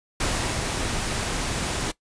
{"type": "noise with ADSR envelope", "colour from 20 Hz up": "pink", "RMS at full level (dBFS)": -24, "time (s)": [0.2, 1.92], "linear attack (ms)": 5, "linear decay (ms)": 340, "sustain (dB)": -3, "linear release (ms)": 14, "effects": ["noise-tail reverb RT60 0.1 s tail -19 dB re dry", "resampled to 22050 Hz"]}